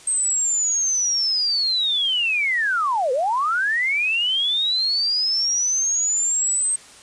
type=linear two-way sweep; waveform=sine; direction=down then up; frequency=8372 to 481.1 to 8372 Hz; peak=-18 dBFS; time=0.07-6.76 s; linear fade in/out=5 ms; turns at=3.12 s; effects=white hiss -45 dBFS RMS until 7.02 s + resampled to 22050 Hz